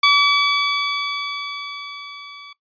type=tone with level ramp; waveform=15% pulse; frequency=1145 Hz; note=D6; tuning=44 cents flat; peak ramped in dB=-4 to -31 dBFS; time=0.03-2.53 s; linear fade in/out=5 ms; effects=noise-tail reverb RT60 0.1 s tail -18 dB re dry + resampled to 11025 Hz